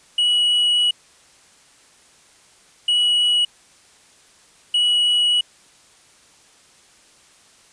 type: tone bursts at uneven times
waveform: triangle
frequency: 2926 Hz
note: F#7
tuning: 20 cents flat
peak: -13 dBFS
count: 3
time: 0.18-0.91 / 2.88-3.45 / 4.74-5.41 s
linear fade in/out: 5 ms
effects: white hiss -52 dBFS RMS until 7.72 s + resampled to 22050 Hz